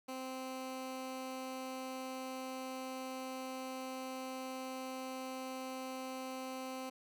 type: tone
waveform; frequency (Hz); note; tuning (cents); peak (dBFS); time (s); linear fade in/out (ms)
15% pulse; 260.4; C4; -8; -35; 0.08-6.9; 10
effects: none